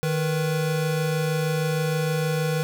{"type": "tone pair together", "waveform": "square", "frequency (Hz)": [154.7, 490.5], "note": ["D#3", "B4"], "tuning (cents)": [-10, -12], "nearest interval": "octave + minor sixth", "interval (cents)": 1998, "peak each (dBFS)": [-24, -28], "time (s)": [0.03, 2.63], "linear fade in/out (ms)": 0, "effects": []}